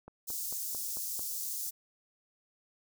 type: click train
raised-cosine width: 1 ms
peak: -33 dBFS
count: 6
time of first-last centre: 0.08-1.194 s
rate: 4.49 Hz
type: high-pass noise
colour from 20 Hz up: white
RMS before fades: -37 dBFS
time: 0.27-1.71 s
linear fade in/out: 20 ms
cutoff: 5400 Hz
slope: 24 dB/octave
effects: none